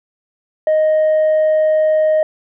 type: tone with tanh clipping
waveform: sine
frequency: 622.3 Hz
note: D#5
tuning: in tune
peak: -11 dBFS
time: 0.67-2.23 s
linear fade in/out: 2 ms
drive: 1 dB
effects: none